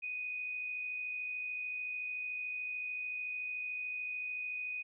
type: tone with amplitude modulation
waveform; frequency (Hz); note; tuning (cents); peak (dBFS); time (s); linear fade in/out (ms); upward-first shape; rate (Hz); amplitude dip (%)
sine; 2489; D#7; 0; -35; 0.02-4.83; 20; sine; 53.6; 35
effects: none

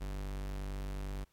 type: tone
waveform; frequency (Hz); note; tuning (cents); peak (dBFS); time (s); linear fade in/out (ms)
45% pulse; 48.8; G1; -7; -37; 0-1.25; 20
effects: pink hiss -75 dBFS RMS until 1.32 s + AAC 64 kbps

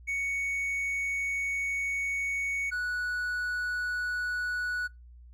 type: tone pair in turn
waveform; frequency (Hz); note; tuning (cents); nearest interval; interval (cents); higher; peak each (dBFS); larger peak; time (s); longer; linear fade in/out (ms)
triangle; 2227 / 1472.2; C#7 / F#6; +7 / -9; perfect fifth; 716; first; -27 / -27; neither; 0.07-2.71 / 2.71-4.88; first; 20
effects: noise-tail reverb RT60 0.2 s tail -22 dB re dry + added 60 Hz sine -48 dBFS peak until 5.33 s

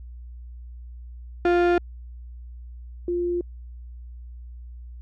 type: tone pair in turn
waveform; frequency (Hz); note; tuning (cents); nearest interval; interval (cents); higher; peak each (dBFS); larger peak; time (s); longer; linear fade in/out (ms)
35% pulse / sine; 350 / 350; F4 / F4; +4 / +4; unison; 0; neither; -15 / -22; first; 1.45-1.78 / 3.08-3.41; neither; 2
effects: added 60 Hz sine -37 dBFS peak until 5.01 s + low-pass 2000 Hz 12 dB/octave

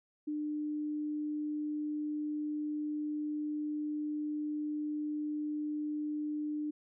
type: tone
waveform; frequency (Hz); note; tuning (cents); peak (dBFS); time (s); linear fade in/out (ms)
sine; 300; D4; +37; -33; 0.27-6.71; 10
effects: none

